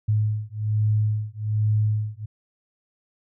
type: beating tone pair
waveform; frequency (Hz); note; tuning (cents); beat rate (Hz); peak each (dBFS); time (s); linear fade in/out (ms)
sine; 106.3 / 107.5; G#2 / A2; +41 / -40; 1.2; -23; 0.08-2.26; 10
effects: none